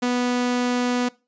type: tone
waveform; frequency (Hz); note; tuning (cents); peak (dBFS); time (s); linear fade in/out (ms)
sawtooth; 246.2; B3; -5; -16; 0.02-1.09; 10
effects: noise-tail reverb RT60 0.3 s tail -22 dB re dry + resampled to 16000 Hz